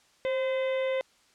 harmonic tone with a mistuned harmonic, 512 Hz, C5, 38 cents flat, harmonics 1 / 2 / 3 / 4 / 5 / 6 / 7, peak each -26 / -42 / -46 / -38 / -46 / -48 / -47 dBFS, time 0.25-1.01 s, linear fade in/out 0 ms, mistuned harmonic 1, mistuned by +51 cents, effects white hiss -63 dBFS RMS until 1.34 s + low-pass 7000 Hz 12 dB/octave

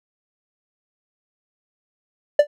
triangle tone with exponential decay, 587.3 Hz, D5, in tune, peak -3 dBFS, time 2.39-2.47 s, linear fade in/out 5 ms, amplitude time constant 17 ms, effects none

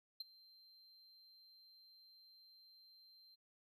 triangle tone with ADSR envelope, 4136 Hz, C8, 21 cents flat, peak -39 dBFS, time 0.2-3.36 s, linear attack 5 ms, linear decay 21 ms, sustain -22 dB, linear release 21 ms, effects none

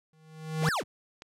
square tone with exponential growth, 157.6 Hz, D#3, 23 cents sharp, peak -23 dBFS, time 0.13-0.69 s, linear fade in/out 2 ms, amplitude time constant 120 ms
square linear two-way sweep, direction up then down, 30.87 to 1864.7 to 30.87 Hz, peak -28 dBFS, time 0.61-0.84 s, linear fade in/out 50 ms, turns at 0.69 s
click, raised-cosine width 0.2 ms, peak -27 dBFS, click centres 1.221 s
effects low-pass 11000 Hz 12 dB/octave

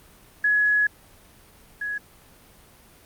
sine tone pair in turn, 1686 / 1674.4 Hz, G#6 / G#6, +26 / +14 cents, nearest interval unison, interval 12 cents, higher first, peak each -17 / -26 dBFS, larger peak first, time 0.44-0.87 / 1.81-1.98 s, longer first, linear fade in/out 5 ms, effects pink hiss -52 dBFS RMS until 3.05 s + Opus 32 kbps

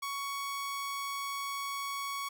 sawtooth tone, 1116 Hz, C#6, 11 cents sharp, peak -31 dBFS, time 0.02-2.29 s, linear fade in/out 10 ms, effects none

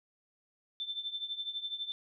sine tone with tremolo, 3546 Hz, A7, 13 cents sharp, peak -32 dBFS, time 0.8-1.92 s, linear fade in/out 0 ms, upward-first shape triangle, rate 12 Hz, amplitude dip 85%, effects none

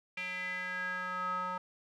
square tone with band-pass filter sweep, 182.4 Hz, F#3, 24 cents flat, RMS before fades -37 dBFS, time 0.17-1.58 s, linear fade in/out 5 ms, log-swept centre 2400 to 1100 Hz, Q 6.5, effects none

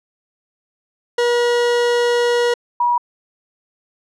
40% pulse / sine tone pair in turn, 480 / 964.4 Hz, B4 / B5, -49 / -41 cents, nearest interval octave, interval 1208 cents, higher second, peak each -13 dBFS, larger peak neither, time 1.18-2.54 / 2.8-2.98 s, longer first, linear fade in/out 5 ms, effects low-pass 6000 Hz 12 dB/octave

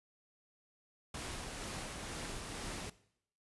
pink noise with tremolo, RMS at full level -42 dBFS, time 1.14-2.9 s, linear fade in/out 5 ms, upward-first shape triangle, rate 2.1 Hz, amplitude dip 30%, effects noise-tail reverb RT60 0.7 s tail -19 dB re dry + resampled to 24000 Hz

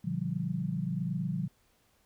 sine chord, G minor seventh, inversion first, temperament equal with one note detuned, 119.47 / 146.83 / 174.61 / 196 Hz, Bb2 / D3 / F3 / G3, +43 / 0 / 0 / 0 cents, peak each -39 / -35 / -33 / -38 dBFS, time 0.04-1.48 s, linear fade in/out 10 ms, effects pink hiss -69 dBFS RMS until 2.05 s

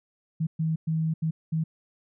sine tone bursts at uneven times, 160 Hz, D#3, 49 cents sharp, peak -23 dBFS, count 5, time 0.4-0.47 / 0.59-0.76 / 0.87-1.14 / 1.22-1.31 / 1.52-1.64 s, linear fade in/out 10 ms, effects none

